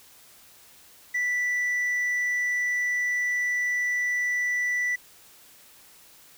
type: tone with tanh clipping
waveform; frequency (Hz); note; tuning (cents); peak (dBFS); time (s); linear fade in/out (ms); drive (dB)
triangle; 1970; B6; -5; -24; 1.14-4.96; 10; 7
effects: white hiss -53 dBFS RMS until 6.37 s